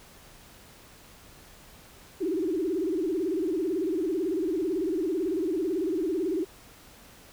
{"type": "tone with vibrato", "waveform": "sine", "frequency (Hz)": 347.5, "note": "F4", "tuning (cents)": -9, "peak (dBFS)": -25, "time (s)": [2.2, 6.45], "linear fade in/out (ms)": 20, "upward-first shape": "sine", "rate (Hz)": 18, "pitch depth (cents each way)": 220, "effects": ["pink hiss -52 dBFS RMS until 7.32 s"]}